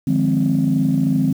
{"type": "chord", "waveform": "sine", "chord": "F minor seventh", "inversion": "third", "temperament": "equal with one note detuned", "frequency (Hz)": [151.66, 174.61, 207.7, 261.6], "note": ["Eb3", "F3", "Ab3", "C4"], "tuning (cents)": [-44, 0, 0, 0], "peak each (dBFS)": [-19, -21, -21, -17], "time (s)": [0.07, 1.33], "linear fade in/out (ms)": 5, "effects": ["tanh soft clip ceiling -7 dBFS", "7-bit"]}